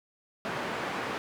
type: band-pass noise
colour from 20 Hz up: white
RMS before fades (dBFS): -34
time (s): 0.45-1.18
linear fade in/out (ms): 0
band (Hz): 140 to 1500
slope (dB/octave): 12
effects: none